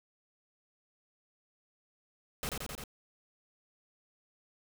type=noise with echo; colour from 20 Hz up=pink; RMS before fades=-36 dBFS; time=2.43-2.49 s; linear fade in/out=0 ms; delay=87 ms; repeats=4; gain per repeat=-2 dB; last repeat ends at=2.838 s; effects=none